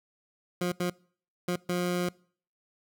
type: tone bursts at uneven times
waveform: 20% pulse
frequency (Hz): 177.7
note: F3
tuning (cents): +30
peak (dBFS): -22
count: 4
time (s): 0.61-0.72 / 0.8-0.9 / 1.48-1.56 / 1.69-2.09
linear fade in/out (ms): 5
effects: noise-tail reverb RT60 0.5 s tail -24 dB re dry